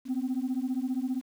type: beating tone pair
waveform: sine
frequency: 250 / 265 Hz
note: B3 / C4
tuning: +21 / +22 cents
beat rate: 15 Hz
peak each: -29 dBFS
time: 0.05-1.22 s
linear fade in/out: 50 ms
effects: tanh soft clip ceiling -24 dBFS + 9-bit